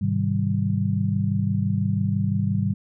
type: chord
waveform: sine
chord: Ab major seventh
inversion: none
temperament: just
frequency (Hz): 103.83 / 129.78 / 155.74 / 194.67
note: Ab2 / C3 / Eb3 / G3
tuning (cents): 0 / -14 / +2 / -12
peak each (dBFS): -24 / -28 / -28 / -24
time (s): 0.01-2.74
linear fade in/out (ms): 10
effects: none